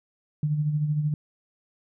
sine tone with tremolo, 150 Hz, D3, 37 cents sharp, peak -20 dBFS, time 0.43-1.14 s, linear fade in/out 2 ms, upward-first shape sine, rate 13 Hz, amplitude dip 50%, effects none

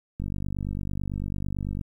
click train, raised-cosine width 5 ms, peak -19 dBFS, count 80, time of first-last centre 0.2-1.812 s, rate 49 Hz, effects 10-bit

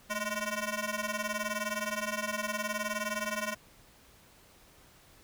10% pulse ring-modulated tone, 415.3 Hz, G#4, in tune, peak -21 dBFS, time 0.09-3.55 s, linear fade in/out 20 ms, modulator 198 Hz, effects pink hiss -59 dBFS RMS until 5.23 s

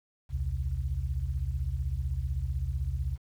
sine tone cluster, 62.2 / 78 / 129 Hz, B1 / D#2 / C3, +13 / +5 / -24 cents, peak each -32 / -32 / -36 dBFS, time 0.29-3.18 s, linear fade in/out 50 ms, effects 10-bit

